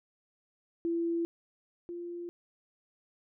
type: tone pair in turn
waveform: sine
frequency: 336.8 / 346.5 Hz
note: E4 / F4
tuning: +37 / -14 cents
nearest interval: unison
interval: 49 cents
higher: second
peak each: -28 / -37 dBFS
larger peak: first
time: 0.85-1.25 / 1.89-2.29 s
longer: neither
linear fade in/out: 0 ms
effects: none